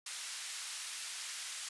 white band-pass noise, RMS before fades -43 dBFS, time 0.06-1.69 s, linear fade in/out 5 ms, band 1500 to 9700 Hz, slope 12 dB/octave, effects resampled to 24000 Hz

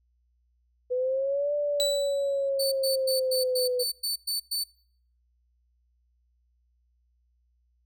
sine linear two-way sweep, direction up then down, 494.7 to 587.3 to 494.7 Hz, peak -24 dBFS, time 0.9-3.84 s, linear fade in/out 20 ms, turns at 1.54 s
35% pulse tone with exponential decay, 3951 Hz, B7, in tune, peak -21 dBFS, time 1.8-2.49 s, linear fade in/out 0 ms, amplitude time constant 150 ms
sawtooth tone bursts, 4516 Hz, C#8, 31 cents sharp, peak -24 dBFS, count 9, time 2.59-4.64 s, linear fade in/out 10 ms, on 130 ms, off 110 ms
effects noise-tail reverb RT60 0.6 s tail -26 dB re dry + added 60 Hz sine -66 dBFS peak until 7.85 s

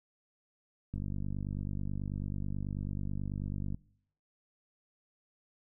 click train, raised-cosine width 5 ms, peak -25 dBFS, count 139, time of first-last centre 0.94-3.745 s, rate 49.2 Hz, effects noise-tail reverb RT60 0.7 s tail -24 dB re dry

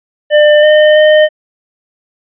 square tone with pitch steps, 598 / 609 / 613 Hz, D5 / D#5 / D#5, +31 / -37 / -26 cents, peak -4 dBFS, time 0.3-1.29 s, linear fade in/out 50 ms, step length 330 ms, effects resampled to 8000 Hz

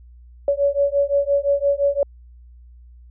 sine beating tone pair, 562 / 567.8 Hz, C#5 / C#5, +24 / +41 cents, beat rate 5.8 Hz, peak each -19 dBFS, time 0.48-2.03 s, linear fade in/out 2 ms, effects added 60 Hz sine -42 dBFS peak until 3.1 s

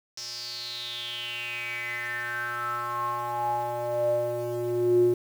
square tone with band-pass filter sweep, 119.8 Hz, A#2, 48 cents sharp, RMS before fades -29 dBFS, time 0.17-5.14 s, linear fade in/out 5 ms, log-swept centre 5500 to 330 Hz, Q 8.2, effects 8-bit

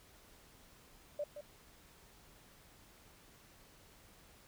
sine tone with echo, 587.3 Hz, D5, in tune, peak -35 dBFS, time 1.19-1.24 s, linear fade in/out 5 ms, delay 170 ms, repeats 1, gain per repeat -9 dB, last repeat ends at 1.41 s, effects pink hiss -62 dBFS RMS until 4.47 s

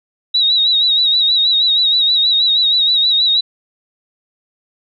sine tone with vibrato, 3840 Hz, B7, 49 cents flat, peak -10 dBFS, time 0.34-3.41 s, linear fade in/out 10 ms, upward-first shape sine, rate 6.3 Hz, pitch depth 62 cents each way, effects none

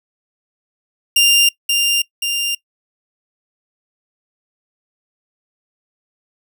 sawtooth tone with echo, 2794 Hz, F7, in tune, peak -6 dBFS, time 1.16-1.49 s, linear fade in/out 5 ms, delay 530 ms, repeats 2, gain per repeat -4 dB, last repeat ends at 2.55 s, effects noise-tail reverb RT60 0.1 s tail -22 dB re dry

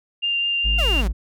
sine tone with vibrato, 2794 Hz, F7, in tune, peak -19 dBFS, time 0.22-1.02 s, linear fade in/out 20 ms, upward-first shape triangle, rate 4.9 Hz, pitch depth 9 cents each way
triangle tone, 53.9 Hz, A1, 35 cents flat, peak -17 dBFS, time 0.64-1.13 s, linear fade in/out 20 ms
sawtooth exponential sweep, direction down, 740 to 173 Hz, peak -22 dBFS, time 0.78-1.08 s, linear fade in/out 10 ms
effects none

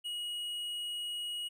sine tone with tanh clipping, 2900 Hz, F#7, 35 cents flat, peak -37 dBFS, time 0.04-1.49 s, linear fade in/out 20 ms, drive 9 dB, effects none

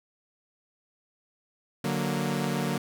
sawtooth chord, D augmented, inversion none, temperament equal, 146.83 / 185 / 233.1 Hz, D3 / F#3 / A#3, 0 / 0 / 0 cents, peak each -27 dBFS, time 1.84-2.78 s, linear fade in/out 5 ms, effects none

